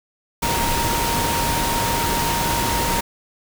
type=tone in noise; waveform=sine; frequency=932.3 Hz; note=A#5; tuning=in tune; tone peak=-23 dBFS; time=0.42-3.01 s; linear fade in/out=10 ms; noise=pink; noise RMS=-22 dBFS; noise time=0.42-3.01 s; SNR=-4 dB; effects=none